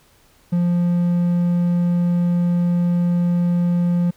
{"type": "tone", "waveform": "triangle", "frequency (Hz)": 174.61, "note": "F3", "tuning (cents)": 0, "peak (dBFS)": -13, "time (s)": [0.52, 4.11], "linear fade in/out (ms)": 10, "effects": ["pink hiss -55 dBFS RMS until 4.16 s"]}